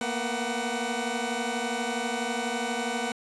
15% pulse tone cluster, 230 / 242.2 / 750 Hz, A#3 / B3 / F#5, -23 / -34 / +23 cents, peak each -26 dBFS, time 0.01-3.12 s, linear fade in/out 2 ms, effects resampled to 24000 Hz

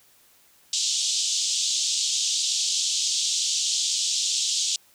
white band-pass noise, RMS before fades -25 dBFS, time 0.73-4.76 s, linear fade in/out 2 ms, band 3100 to 7600 Hz, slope 48 dB/octave, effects white hiss -58 dBFS RMS until 4.94 s

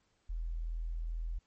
sine tone, 41.2 Hz, E1, in tune, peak -34 dBFS, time 0.29-1.39 s, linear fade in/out 10 ms, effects pink hiss -75 dBFS RMS until 1.46 s + MP3 32 kbps

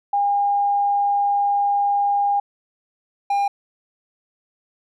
sine / triangle tone pair in turn, 809 / 803.9 Hz, G#5 / G5, -46 / +43 cents, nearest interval unison, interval 11 cents, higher first, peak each -16 / -15 dBFS, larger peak second, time 0.13-2.4 / 3.3-3.48 s, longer first, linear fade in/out 5 ms, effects none

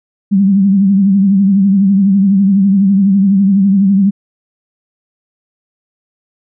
sine tone with vibrato, 196 Hz, G3, in tune, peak -6 dBFS, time 0.31-4.11 s, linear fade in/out 20 ms, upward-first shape triangle, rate 12 Hz, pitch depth 85 cents each way, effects none

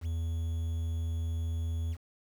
triangle tone with quantisation, 82.41 Hz, E2, in tune, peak -28 dBFS, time 0.01-1.97 s, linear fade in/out 50 ms, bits 9, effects none

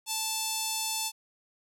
5% pulse tone with notch filter, 880 Hz, A5, in tune, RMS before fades -32 dBFS, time 0.06-1.12 s, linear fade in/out 50 ms, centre 1800 Hz, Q 1.6, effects none

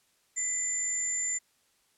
sine tone pair together, 2009 / 7159 Hz, B6 / A8, +29 / +29 cents, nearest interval octave + minor seventh, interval 2200 cents, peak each -39 / -28 dBFS, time 0.36-1.39 s, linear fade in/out 20 ms, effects white hiss -69 dBFS RMS until 1.97 s + low-pass 11000 Hz 12 dB/octave

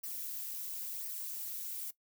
violet noise with flanger, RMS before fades -41 dBFS, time 0.03-1.91 s, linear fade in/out 10 ms, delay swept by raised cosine 0.27 to 4.57 ms, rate 0.97 Hz, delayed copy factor -0.55, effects noise-tail reverb RT60 0.1 s tail -18 dB re dry

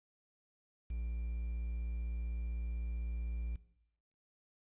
triangle tone with quantisation, 57.9 Hz, A#1, 11 cents flat, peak -34 dBFS, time 0.9-3.56 s, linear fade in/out 5 ms, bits 10, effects noise-tail reverb RT60 0.8 s tail -18 dB re dry + resampled to 8000 Hz

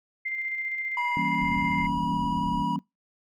sine tone with tremolo, 2093 Hz, C7, in tune, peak -27 dBFS, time 0.25-1.87 s, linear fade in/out 10 ms, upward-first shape square, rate 15 Hz, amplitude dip 30%
triangle tone with vibrato, 970 Hz, B5, 31 cents flat, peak -25 dBFS, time 0.97-2.76 s, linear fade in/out 2 ms, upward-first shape sine, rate 18 Hz, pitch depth 14 cents each way
sine chord, E diminished seventh, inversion none, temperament equal, 164.81 / 196 / 233.1 / 277.2 Hz, E3 / G3 / Bb3 / Db4, 0 / 0 / 0 / 0 cents, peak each -33 dBFS, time 1.17-2.79 s, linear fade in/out 0 ms
pink low-pass noise, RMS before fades -38 dBFS, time 1.38-2.66 s, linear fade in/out 50 ms, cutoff 320 Hz, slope 48 dB/octave
effects noise-tail reverb RT60 0.2 s tail -23 dB re dry

